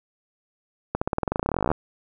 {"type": "accelerating click train", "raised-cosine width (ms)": 1, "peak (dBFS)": -9, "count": 25, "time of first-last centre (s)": [0.95, 1.716], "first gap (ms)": 65, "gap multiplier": 0.93, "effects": []}